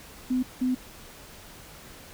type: tone bursts at uneven times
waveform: sine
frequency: 254 Hz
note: B3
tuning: 49 cents sharp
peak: -22 dBFS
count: 2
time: 0.3-0.43 / 0.61-0.75 s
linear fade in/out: 10 ms
effects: pink hiss -47 dBFS RMS until 2.13 s